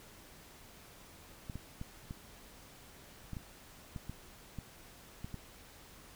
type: clicks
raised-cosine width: 5 ms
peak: -29 dBFS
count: 11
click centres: 1.498 / 1.556 / 1.814 / 2.109 / 3.333 / 3.368 / 3.962 / 4.096 / 4.587 / 5.245 / 5.343 s
effects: pink hiss -56 dBFS RMS until 6.15 s